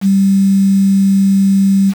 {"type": "tone with quantisation", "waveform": "sine", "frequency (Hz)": 195.3, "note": "G3", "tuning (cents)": -6, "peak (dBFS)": -7, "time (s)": [0.01, 1.94], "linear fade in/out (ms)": 50, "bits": 5, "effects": []}